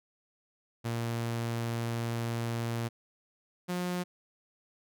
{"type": "tone pair in turn", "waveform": "sawtooth", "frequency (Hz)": [116.54, 178.86], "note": ["A#2", "F3"], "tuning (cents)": [0, 42], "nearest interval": "perfect fifth", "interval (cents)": 742, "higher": "second", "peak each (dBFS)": -27, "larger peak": "neither", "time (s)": [[0.84, 2.89], [3.68, 4.04]], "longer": "first", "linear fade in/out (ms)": 20, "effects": []}